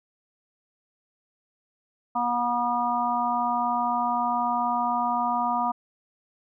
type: harmonic tone with a mistuned harmonic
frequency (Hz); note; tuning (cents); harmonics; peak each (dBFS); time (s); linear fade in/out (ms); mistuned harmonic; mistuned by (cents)
241; B3; -42; 1 / 3 / 4 / 5; -32 / -27 / -26 / -29; 2.15-5.72; 10; 5; +17
effects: none